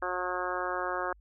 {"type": "harmonic tone", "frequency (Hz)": 180.9, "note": "F#3", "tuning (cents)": -39, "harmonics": [2, 3, 4, 5, 6, 7, 8, 9], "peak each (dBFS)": [-38, -37, -38, -40, -37, -37, -40, -39], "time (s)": [0.02, 1.13], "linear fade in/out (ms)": 5, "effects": ["added 50 Hz sine -55 dBFS peak until 1.2 s"]}